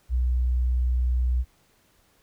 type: tone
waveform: sine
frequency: 61.9 Hz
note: B1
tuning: 5 cents sharp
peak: -20 dBFS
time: 0.09-1.45 s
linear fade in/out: 50 ms
effects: pink hiss -63 dBFS RMS until 2.22 s